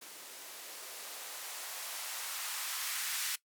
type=noise with band-pass filter sweep; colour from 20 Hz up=violet; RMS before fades=-41 dBFS; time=0.01-3.36 s; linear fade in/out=10 ms; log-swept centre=280 to 1600 Hz; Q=1.1; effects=noise-tail reverb RT60 0.1 s tail -19 dB re dry

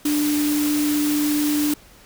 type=tone in noise; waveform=sine; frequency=296.2 Hz; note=D4; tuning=15 cents sharp; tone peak=-18 dBFS; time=0.05-1.74 s; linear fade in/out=5 ms; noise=white; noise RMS=-28 dBFS; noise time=0.05-1.74 s; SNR=+7 dB; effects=pink hiss -49 dBFS RMS until 2.05 s

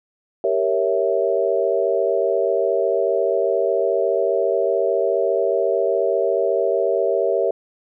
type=chord; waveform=sine; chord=G diminished seventh; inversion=none; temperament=equal; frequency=392 / 466.2 / 554.4 / 659.3 Hz; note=G4 / Bb4 / Db5 / Fb5; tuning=0 / 0 / 0 / 0 cents; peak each=-22 dBFS; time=0.44-7.51 s; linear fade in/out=2 ms; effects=none

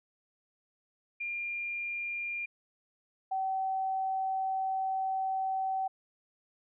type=tone pair in turn; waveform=sine; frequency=2400 / 764.7 Hz; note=D7 / G5; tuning=+37 / -43 cents; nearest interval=octave + minor sixth; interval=1980 cents; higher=first; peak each=-33 / -29 dBFS; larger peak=second; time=1.2-2.46 / 3.31-5.88 s; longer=second; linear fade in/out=10 ms; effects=none

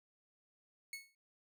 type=tone with exponential decay; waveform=sawtooth; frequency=2199 Hz; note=C#7; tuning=14 cents flat; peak=-37 dBFS; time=0.93-1.15 s; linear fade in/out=2 ms; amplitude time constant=47 ms; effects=none

